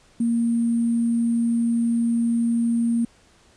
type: tone with sample-and-hold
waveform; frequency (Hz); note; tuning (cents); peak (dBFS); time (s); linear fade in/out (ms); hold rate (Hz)
sine; 233.1; A#3; 0; -18; 0.2-3.05; 5; 8820
effects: pink hiss -56 dBFS RMS until 3.56 s + resampled to 22050 Hz